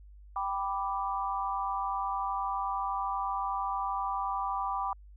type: chord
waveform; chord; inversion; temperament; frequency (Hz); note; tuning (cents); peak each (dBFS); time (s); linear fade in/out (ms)
sine; G major; none; equal; 784 / 987.8 / 1174.7; G5 / B5 / D6; 0 / 0 / 0; -34; 0.36-4.93; 2
effects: added 50 Hz sine -49 dBFS peak until 5.16 s